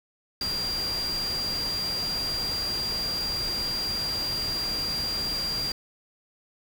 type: tone in noise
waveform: sine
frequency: 4760 Hz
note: D8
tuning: 22 cents sharp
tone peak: -27 dBFS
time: 0.41-5.72 s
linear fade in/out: 2 ms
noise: pink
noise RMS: -36 dBFS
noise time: 0.41-5.72 s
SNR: +6 dB
effects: none